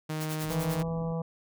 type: tone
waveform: sawtooth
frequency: 155.56 Hz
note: D#3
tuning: in tune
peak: -27 dBFS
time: 0.09-0.83 s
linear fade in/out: 10 ms
type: noise with tremolo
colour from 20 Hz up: white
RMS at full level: -39 dBFS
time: 0.2-0.81 s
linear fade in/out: 10 ms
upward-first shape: sine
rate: 10 Hz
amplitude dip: 100%
type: low-pass noise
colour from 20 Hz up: pink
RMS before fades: -46 dBFS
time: 0.43-1.13 s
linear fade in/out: 5 ms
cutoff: 350 Hz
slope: 96 dB/octave
type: harmonic tone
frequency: 164.81 Hz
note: E3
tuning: in tune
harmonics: 1 / 3 / 4 / 5 / 6 / 7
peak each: -30 / -36 / -42 / -44 / -46 / -48 dBFS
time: 0.5-1.22 s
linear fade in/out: 5 ms
effects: none